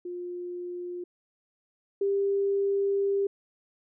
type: tone pair in turn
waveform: sine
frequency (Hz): 354.4 / 397.1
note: F4 / G4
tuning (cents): +25 / +22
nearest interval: major second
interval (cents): 197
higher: second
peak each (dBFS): -33 / -23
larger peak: second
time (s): 0.05-1.04 / 2.01-3.27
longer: second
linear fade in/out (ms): 5
effects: none